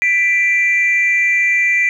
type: tone pair together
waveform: sine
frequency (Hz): 1981 / 2354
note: B6 / D7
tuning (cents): +5 / +3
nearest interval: minor third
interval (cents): 298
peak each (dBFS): -13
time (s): 0.02-1.89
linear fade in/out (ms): 0
effects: tanh soft clip ceiling -6 dBFS + 8-bit